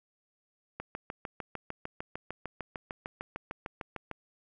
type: click train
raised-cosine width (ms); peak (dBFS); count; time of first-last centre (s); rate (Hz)
0.5; -22; 23; 0.8-4.113; 6.64
effects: none